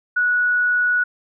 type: tone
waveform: sine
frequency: 1467 Hz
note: F#6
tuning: 15 cents flat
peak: -15 dBFS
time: 0.16-1.04 s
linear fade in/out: 10 ms
effects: none